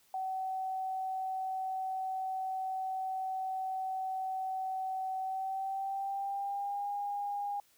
sine tone with pitch glide, 758 to 812.4 Hz, F#5 to G#5, +42 to -38 cents, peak -33 dBFS, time 0.14-7.6 s, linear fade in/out 2 ms, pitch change +120 cents, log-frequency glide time 5.2-6.89 s, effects white hiss -67 dBFS RMS until 7.77 s

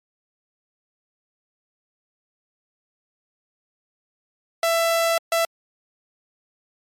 sawtooth tone bursts at uneven times, 666 Hz, E5, 18 cents sharp, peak -14 dBFS, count 2, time 4.63-5.18 / 5.32-5.45 s, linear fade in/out 2 ms, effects MP3 64 kbps

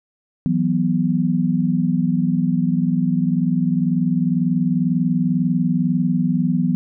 sine chord, E suspended second, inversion none, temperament equal, 164.81 / 185 / 246.9 Hz, E3 / F#3 / B3, 0 / 0 / 0 cents, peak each -20 dBFS, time 0.46-6.75 s, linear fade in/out 0 ms, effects none

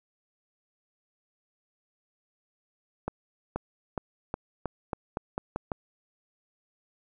accelerating click train, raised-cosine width 1 ms, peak -16 dBFS, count 10, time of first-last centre 3.08-5.718 s, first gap 480 ms, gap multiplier 0.87, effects none

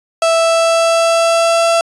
35% pulse tone with pitch glide, 659.3 to 670.4 Hz, E5 to E5, 0 to +29 cents, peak -8 dBFS, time 0.22-1.81 s, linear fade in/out 2 ms, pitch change +29 cents, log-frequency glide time 0.36-1.66 s, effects resampled to 24000 Hz

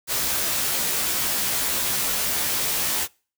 white noise with comb filter, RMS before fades -24 dBFS, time 0.07-3.08 s, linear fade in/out 50 ms, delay 15 ms, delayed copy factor +0.9, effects noise-tail reverb RT60 0.4 s tail -26 dB re dry

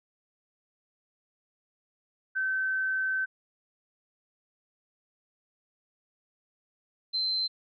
sine tone pair in turn, 1537 / 4096 Hz, G6 / C8, -35 / -38 cents, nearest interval octave + perfect fourth, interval 1697 cents, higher second, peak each -26 dBFS, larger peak neither, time 2.35-3.26 / 7.13-7.48 s, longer first, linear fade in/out 20 ms, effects none

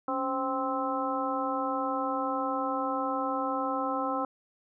harmonic tone with a mistuned harmonic, 261.6 Hz, C4, in tune, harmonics 1 / 2 / 3 / 4 / 5, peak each -34 / -34 / -34 / -34 / -34 dBFS, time 0.08-4.25 s, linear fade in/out 2 ms, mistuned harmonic 1, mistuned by +98 cents, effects none

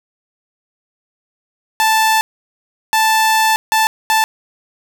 sawtooth tone bursts at uneven times, 880 Hz, A5, in tune, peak -7 dBFS, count 4, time 1.8-2.21 / 2.93-3.56 / 3.72-3.87 / 4.1-4.24 s, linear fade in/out 0 ms, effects none

